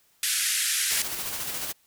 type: band-pass noise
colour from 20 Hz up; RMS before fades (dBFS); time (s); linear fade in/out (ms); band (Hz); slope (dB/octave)
white; -26; 0.23-1.02; 2; 1500 to 12000; 48
type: noise with tremolo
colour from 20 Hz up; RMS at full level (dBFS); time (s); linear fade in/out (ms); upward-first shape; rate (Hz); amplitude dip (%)
white; -31; 0.9-1.73; 20; square; 14; 30
effects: white hiss -64 dBFS RMS until 1.86 s